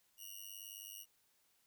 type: tone with amplitude modulation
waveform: 5% pulse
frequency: 2881 Hz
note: F#7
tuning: 47 cents flat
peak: -36 dBFS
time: 0.17-1.06 s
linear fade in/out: 50 ms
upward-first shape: sine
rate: 98.8 Hz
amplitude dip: 95%
effects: white hiss -75 dBFS RMS until 1.66 s